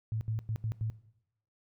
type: tone bursts at uneven times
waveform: sine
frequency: 110.2 Hz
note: A2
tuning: 3 cents sharp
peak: -30 dBFS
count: 5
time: 0.12-0.21 / 0.28-0.39 / 0.49-0.56 / 0.64-0.72 / 0.81-0.9 s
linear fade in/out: 0 ms
effects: noise-tail reverb RT60 0.8 s tail -18 dB re dry